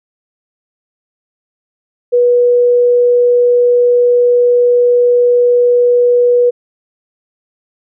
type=tone; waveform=sine; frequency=486.7 Hz; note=B4; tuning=25 cents flat; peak=-6 dBFS; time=2.12-6.51 s; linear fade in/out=20 ms; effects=none